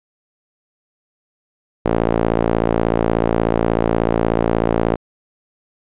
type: tone with band-pass filter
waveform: sawtooth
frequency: 56.5 Hz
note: A1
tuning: 47 cents sharp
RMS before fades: -17 dBFS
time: 1.85-4.96 s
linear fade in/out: 10 ms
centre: 490 Hz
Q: 1
effects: resampled to 8000 Hz